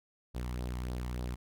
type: tone with flanger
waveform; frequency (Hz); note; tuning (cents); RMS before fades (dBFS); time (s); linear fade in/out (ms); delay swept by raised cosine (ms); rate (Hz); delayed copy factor
sawtooth; 61.5; B1; -7; -37; 0.34-1.36; 20; 0.2 to 1.02; 3.4; +0.5
effects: none